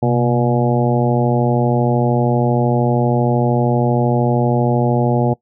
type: harmonic tone with a mistuned harmonic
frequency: 120 Hz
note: B2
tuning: 49 cents flat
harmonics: 1 / 2 / 3 / 4 / 5 / 6 / 7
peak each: -16 / -19 / -21 / -22 / -23 / -24 / -24 dBFS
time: 0.02-5.34 s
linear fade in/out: 10 ms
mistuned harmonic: 1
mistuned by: +100 cents
effects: noise-tail reverb RT60 0.1 s tail -20 dB re dry